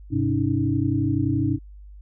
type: tone cluster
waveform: sine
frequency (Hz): 99.9 / 128.9 / 280.9 / 312.6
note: G2 / C3 / C#4 / D#4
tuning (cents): +33 / -26 / +23 / +8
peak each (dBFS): -25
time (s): 0.1-1.59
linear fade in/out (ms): 50
effects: added 50 Hz sine -40 dBFS peak until 2.01 s